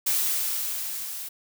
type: noise with level ramp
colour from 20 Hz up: blue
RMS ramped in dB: -23 to -36 dBFS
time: 0.06-1.29 s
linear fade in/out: 10 ms
effects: none